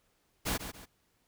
pink noise with echo, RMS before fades -32 dBFS, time 0.45-0.58 s, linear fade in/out 20 ms, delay 140 ms, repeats 2, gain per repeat -9 dB, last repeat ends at 0.86 s, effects pink hiss -73 dBFS RMS until 1.27 s

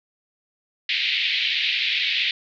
pink band-pass noise, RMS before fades -23 dBFS, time 0.89-2.31 s, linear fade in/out 2 ms, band 2100 to 4100 Hz, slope 48 dB/octave, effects none

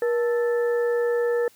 harmonic tone with a mistuned harmonic, 440 Hz, A4, in tune, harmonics 1 / 2 / 3 / 4, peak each -20 / -38 / -39 / -34 dBFS, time 0.02-1.48 s, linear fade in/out 2 ms, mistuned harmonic 1, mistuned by +140 cents, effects white hiss -56 dBFS RMS until 1.55 s

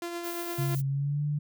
sawtooth tone with tremolo, 343.9 Hz, F4, 27 cents flat, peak -28 dBFS, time 0.02-0.75 s, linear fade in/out 2 ms, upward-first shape triangle, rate 8.7 Hz, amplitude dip 40%
violet noise, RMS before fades -40 dBFS, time 0.23-0.82 s, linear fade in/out 20 ms
sine tone with pitch glide, 136.8 to 147.47 Hz, C#3 to D3, -23 to +8 cents, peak -26 dBFS, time 0.58-1.39 s, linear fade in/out 10 ms, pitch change +131 cents, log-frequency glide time 0.87-1.23 s
effects none

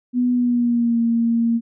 sine tone with pitch glide, 246.9 to 231.7 Hz, B3 to A#3, 0 to -10 cents, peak -15 dBFS, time 0.13-1.61 s, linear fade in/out 50 ms, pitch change -110 cents, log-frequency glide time 0.32-1 s, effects none

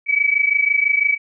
sine tone pair together, 2270 / 2296 Hz, C#7 / D7, +41 / -40 cents, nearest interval unison, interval 19 cents, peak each -17 dBFS, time 0.06-1.18 s, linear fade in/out 50 ms, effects none

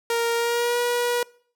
sawtooth tone with pitch glide, 466.2 to 482.9 Hz, A#4 to B4, 0 to -39 cents, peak -17 dBFS, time 0.1-1.23 s, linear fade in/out 2 ms, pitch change +61 cents, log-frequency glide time 0.35-0.79 s, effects noise-tail reverb RT60 0.5 s tail -23 dB re dry

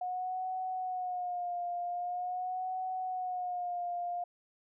sine tone with vibrato, 724 Hz, F#5, 38 cents flat, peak -33 dBFS, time 0.01-4.24 s, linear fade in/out 5 ms, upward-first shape sine, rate 0.44 Hz, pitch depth 52 cents each way, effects none

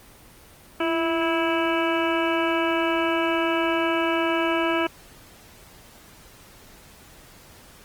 harmonic tone with a mistuned harmonic, 327.4 Hz, E4, 12 cents flat, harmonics 1 / 2 / 3 / 4 / 5 / 7 / 8 / 9, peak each -24 / -27 / -29 / -30 / -31 / -32 / -33 / -34 dBFS, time 0.8-4.87 s, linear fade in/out 5 ms, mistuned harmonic 1, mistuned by +43 cents, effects pink hiss -49 dBFS RMS until 7.84 s + Opus 24 kbps

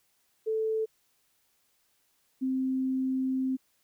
sine tone pair in turn, 440 / 261.6 Hz, A4 / C4, 0 / 0 cents, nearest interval major sixth, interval 900 cents, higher first, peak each -26 dBFS, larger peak neither, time 0.46-0.86 / 2.41-3.57 s, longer second, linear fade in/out 20 ms, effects white hiss -71 dBFS RMS until 3.83 s

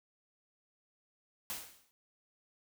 white noise with exponential decay, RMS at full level -37 dBFS, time 1.5-1.91 s, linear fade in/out 0 ms, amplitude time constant 89 ms, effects none

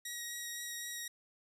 10% pulse tone with vibrato, 1900 Hz, A#6, 33 cents sharp, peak -31 dBFS, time 0.05-1.08 s, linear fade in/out 5 ms, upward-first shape triangle, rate 3.9 Hz, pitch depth 13 cents each way, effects resampled to 32000 Hz

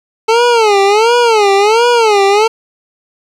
25% pulse tone with vibrato, 436.3 Hz, A4, 15 cents flat, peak -3 dBFS, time 0.28-2.48 s, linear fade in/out 10 ms, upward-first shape sine, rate 1.4 Hz, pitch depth 180 cents each way, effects low-pass 6000 Hz 12 dB/octave + 7-bit

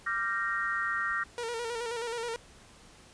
sine chord, G minor seventh, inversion second, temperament equal with one note detuned, 1174.7 / 1379.3 / 1568 / 1864.7 Hz, D6 / F6 / G6 / Bb6, 0 / -22 / 0 / 0 cents, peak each -37 / -33 / -36 / -32 dBFS, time 0.06-1.24 s, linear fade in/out 10 ms
sawtooth tone with vibrato, 467.5 Hz, A#4, 5 cents sharp, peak -29 dBFS, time 1.38-2.36 s, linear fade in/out 0 ms, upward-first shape square, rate 9.4 Hz, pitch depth 48 cents each way
effects pink hiss -55 dBFS RMS until 3.13 s + resampled to 22050 Hz

